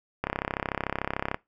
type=click train; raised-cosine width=0.5 ms; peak=-12 dBFS; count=38; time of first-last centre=0.24-1.344 s; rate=33.5 Hz; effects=noise-tail reverb RT60 0.2 s tail -21 dB re dry